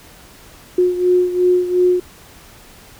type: beating tone pair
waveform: sine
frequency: 360 / 362.8 Hz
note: F#4 / F#4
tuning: -47 / -34 cents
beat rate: 2.8 Hz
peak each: -13 / -18 dBFS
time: 0.78-2 s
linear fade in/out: 5 ms
effects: pink hiss -43 dBFS RMS until 2.99 s